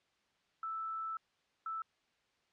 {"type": "tone bursts at uneven times", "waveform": "sine", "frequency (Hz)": 1318.5, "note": "E6", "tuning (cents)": 0, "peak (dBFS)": -37, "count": 2, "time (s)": [[0.63, 1.17], [1.66, 1.82]], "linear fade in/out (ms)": 2, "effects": ["white hiss -75 dBFS RMS until 2.52 s", "low-pass 4000 Hz 12 dB/octave"]}